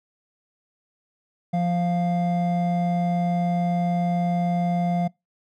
triangle tone pair together, 174.62 / 698.5 Hz, F3 / F5, 0 / 0 cents, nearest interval 2 octaves, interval 2400 cents, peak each -19 / -24 dBFS, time 1.53-5.08 s, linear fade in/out 10 ms, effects noise-tail reverb RT60 0.2 s tail -24 dB re dry

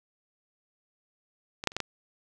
clicks, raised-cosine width 0.2 ms, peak -18 / -6 / -29 / -12 / -13 dBFS, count 5, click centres 1.639 / 1.673 / 1.719 / 1.766 / 1.803 s, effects none

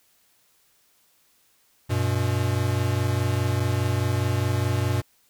square tone pair together, 95.6 / 120.45 Hz, G2 / B2, -43 / -43 cents, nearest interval major third, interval 400 cents, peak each -25 dBFS, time 1.89-5.02 s, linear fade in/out 20 ms, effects white hiss -63 dBFS RMS until 5.29 s

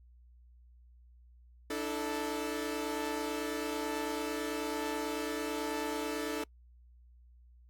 sawtooth chord, D suspended second, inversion none, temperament equal with one note detuned, 293.7 / 322.8 / 440 Hz, D4 / E4 / A4, 0 / -36 / 0 cents, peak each -34 / -36 / -33 dBFS, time 1.7-6.44 s, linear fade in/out 5 ms, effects noise-tail reverb RT60 0.1 s tail -25 dB re dry + added 60 Hz sine -56 dBFS peak until 7.69 s

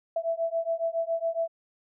sine beating tone pair, 659.3 / 666.5 Hz, E5 / E5, 0 / +19 cents, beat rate 7.2 Hz, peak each -29 dBFS, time 0.16-1.48 s, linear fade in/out 5 ms, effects none

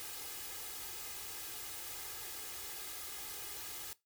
white noise with comb filter, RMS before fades -45 dBFS, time 0-3.93 s, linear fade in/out 0 ms, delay 2.4 ms, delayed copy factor +0.75, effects noise-tail reverb RT60 0.2 s tail -19 dB re dry

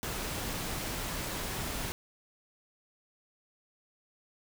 pink noise, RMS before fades -36 dBFS, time 0.03-1.92 s, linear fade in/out 0 ms, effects none

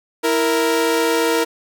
sawtooth tone pair together, 328.8 / 466.2 Hz, E4 / A#4, -4 / 0 cents, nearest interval tritone, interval 604 cents, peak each -16 / -13 dBFS, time 0.23-1.45 s, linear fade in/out 20 ms, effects none

